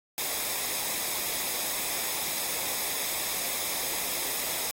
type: noise with comb filter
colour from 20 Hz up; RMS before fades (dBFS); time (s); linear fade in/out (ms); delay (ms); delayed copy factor
white; -31; 0.18-4.71; 0; 0.68; -0.5
effects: AAC 48 kbps